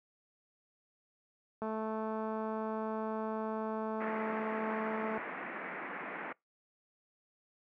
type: click train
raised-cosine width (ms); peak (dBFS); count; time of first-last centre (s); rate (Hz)
1; -25; 780; 1.62-5.177; 219
type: band-pass noise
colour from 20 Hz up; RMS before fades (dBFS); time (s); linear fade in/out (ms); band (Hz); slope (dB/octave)
white; -42; 4-6.33; 10; 170 to 2200; 48
effects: noise-tail reverb RT60 0.2 s tail -26 dB re dry + high-pass 80 Hz 12 dB/octave